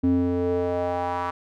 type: tone with band-pass filter sweep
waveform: square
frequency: 88.4 Hz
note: F2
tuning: 22 cents sharp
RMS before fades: -24 dBFS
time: 0.03-1.31 s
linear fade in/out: 10 ms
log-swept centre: 250 to 1100 Hz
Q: 3.2
effects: none